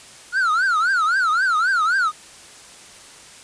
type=tone with vibrato; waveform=triangle; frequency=1400 Hz; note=F6; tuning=4 cents sharp; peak=-14 dBFS; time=0.32-2.12 s; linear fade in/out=50 ms; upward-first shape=triangle; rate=3.8 Hz; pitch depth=250 cents each way; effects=white hiss -43 dBFS RMS until 3.43 s + resampled to 22050 Hz